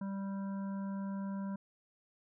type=harmonic tone; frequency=196 Hz; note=G3; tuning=in tune; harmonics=1 / 3 / 5 / 7 / 8; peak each=-36 / -51 / -50 / -59 / -60 dBFS; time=0.01-1.56 s; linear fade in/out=5 ms; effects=none